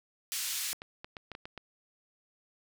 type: band-pass noise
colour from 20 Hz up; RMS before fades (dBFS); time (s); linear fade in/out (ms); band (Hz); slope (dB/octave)
white; -35; 0.32-0.73; 0; 2200 to 11000; 12
type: clicks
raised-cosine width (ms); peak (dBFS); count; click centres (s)
0.3; -26; 8; 0.73 / 0.819 / 1.045 / 1.168 / 1.317 / 1.351 / 1.455 / 1.577
effects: none